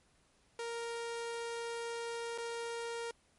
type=tone with dropouts; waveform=sawtooth; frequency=466.2 Hz; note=A#4; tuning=in tune; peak=-34 dBFS; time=0.59-3.11 s; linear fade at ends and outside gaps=2 ms; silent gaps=2.378-2.383 s; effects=pink hiss -70 dBFS RMS until 3.38 s + MP3 48 kbps